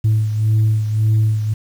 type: beating tone pair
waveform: sine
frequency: 108.5 / 110.3 Hz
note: A2 / A2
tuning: -24 / +5 cents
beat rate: 1.8 Hz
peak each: -12 / -19 dBFS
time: 0.04-1.54 s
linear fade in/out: 10 ms
effects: tanh soft clip ceiling -9 dBFS + 7-bit